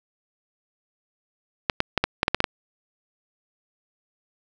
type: clicks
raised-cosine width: 0.3 ms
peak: -3 dBFS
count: 9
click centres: 1.698 / 1.804 / 1.977 / 2.04 / 2.231 / 2.281 / 2.346 / 2.404 / 2.442 s
effects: none